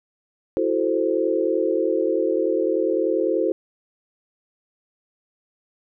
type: chord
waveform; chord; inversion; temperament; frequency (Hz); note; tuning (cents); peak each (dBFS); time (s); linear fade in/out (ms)
sine; F# half-diminished seventh; third; equal; 329.6 / 370 / 440 / 523.3; E4 / F#4 / A4 / C5; 0 / 0 / 0 / 0; -24; 0.57-3.52; 0
effects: none